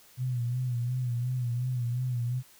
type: tone with vibrato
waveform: sine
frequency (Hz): 123.47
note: B2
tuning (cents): 0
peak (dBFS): -27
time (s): 0.17-2.43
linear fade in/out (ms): 50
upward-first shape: sine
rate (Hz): 2.8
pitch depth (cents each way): 65
effects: white hiss -57 dBFS RMS until 2.59 s